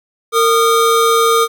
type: tone pair together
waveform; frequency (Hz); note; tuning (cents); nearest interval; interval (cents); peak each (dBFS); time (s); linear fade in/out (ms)
square; 458.7 / 1224.6; A#4 / D#6; -28 / -28; octave + perfect fourth; 1700; -13; 0.32-1.48; 50
effects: 8-bit